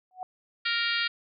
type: tone with exponential growth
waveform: sine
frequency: 740 Hz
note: F#5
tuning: in tune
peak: -29 dBFS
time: 0.11-0.23 s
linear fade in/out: 1 ms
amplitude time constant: 26 ms
type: harmonic tone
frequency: 466.2 Hz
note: A#4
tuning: in tune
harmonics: 3 / 4 / 5 / 6 / 7 / 8 / 9 / 10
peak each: -31 / -32 / -33 / -34 / -34 / -35 / -36 / -36 dBFS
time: 0.65-1.08 s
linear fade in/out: 10 ms
effects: none